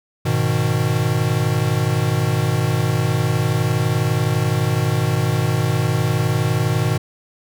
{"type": "chord", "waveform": "square", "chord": "G# minor", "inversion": "none", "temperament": "equal", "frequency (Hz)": [103.83, 123.47, 155.56], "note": ["G#2", "B2", "D#3"], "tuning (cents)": [0, 0, 0], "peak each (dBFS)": [-23, -20, -22], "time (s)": [0.25, 6.98], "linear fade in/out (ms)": 10, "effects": []}